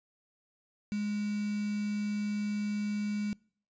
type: tone with quantisation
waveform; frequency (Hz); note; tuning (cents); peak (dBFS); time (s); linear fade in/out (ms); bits
sine; 207.7; G#3; 0; -30; 0.92-3.33; 0; 7
effects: noise-tail reverb RT60 0.5 s tail -25 dB re dry + resampled to 16000 Hz